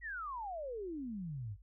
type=exponential sweep; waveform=sine; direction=down; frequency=1975.5 to 92.3 Hz; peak=-39 dBFS; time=0.01-1.57 s; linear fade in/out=50 ms; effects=added 50 Hz sine -56 dBFS peak until 1.62 s